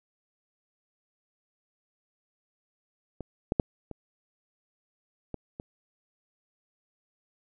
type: clicks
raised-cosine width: 2 ms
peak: -23 / -12 / -8 / -25 / -21 / -24 dBFS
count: 6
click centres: 3.207 / 3.521 / 3.598 / 3.913 / 5.343 / 5.599 s
effects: none